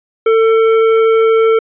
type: tone with hard clipping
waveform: sine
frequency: 447.9 Hz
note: A4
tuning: 31 cents sharp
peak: -9 dBFS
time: 0.26-1.59 s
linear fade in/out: 5 ms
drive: 10 dB
effects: resampled to 8000 Hz